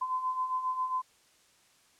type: beating tone pair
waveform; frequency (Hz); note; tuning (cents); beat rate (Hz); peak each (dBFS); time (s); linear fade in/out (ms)
sine; 1018 / 1025.4; C6 / C6; -48 / -35; 7.4; -37 / -30; 0.01-1.02; 10
effects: white hiss -64 dBFS RMS until 1.99 s + low-pass 9000 Hz 12 dB/octave